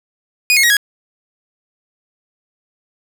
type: tone with pitch steps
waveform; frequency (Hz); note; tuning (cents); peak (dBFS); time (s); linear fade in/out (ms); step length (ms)
sawtooth; 2472 / 2164 / 1895.2 / 1659.4; D#7 / C#7 / A#6 / G#6; -12 / -42 / +28 / -2; -6; 0.5-0.768; 0; 67
effects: none